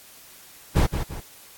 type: noise with echo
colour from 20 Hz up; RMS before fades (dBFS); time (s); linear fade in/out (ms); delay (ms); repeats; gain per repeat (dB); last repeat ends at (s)
brown; -17; 0.75-0.87; 20; 170; 2; -8; 1.21
effects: white hiss -48 dBFS RMS until 1.57 s + AAC 64 kbps